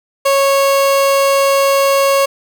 30% pulse tone, 551 Hz, C#5, 11 cents flat, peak -7 dBFS, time 0.25-2.26 s, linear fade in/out 10 ms, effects none

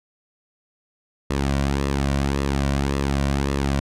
sawtooth tone with flanger, 69.3 Hz, C#2, in tune, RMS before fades -22 dBFS, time 1.3-3.8 s, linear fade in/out 5 ms, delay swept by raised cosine 1.3 to 2.4 ms, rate 1.8 Hz, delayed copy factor -0.55, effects low-pass 9000 Hz 12 dB/octave

